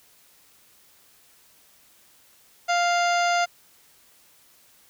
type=harmonic tone with a mistuned harmonic; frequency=698.5 Hz; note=F5; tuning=in tune; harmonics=1 / 2 / 3 / 4 / 5 / 6 / 7 / 9 / 10; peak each=-21 / -26 / -30 / -34 / -37 / -40 / -35 / -37 / -42 dBFS; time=2.68-3.46 s; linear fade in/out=20 ms; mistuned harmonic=6; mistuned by=+21 cents; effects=white hiss -57 dBFS RMS until 4.89 s